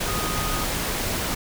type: tone in noise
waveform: sine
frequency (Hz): 1244.5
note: D#6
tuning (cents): 0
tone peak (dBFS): -31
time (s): 0.07-0.65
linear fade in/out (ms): 10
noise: pink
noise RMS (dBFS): -26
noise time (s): 0-1.35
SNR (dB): -8
effects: none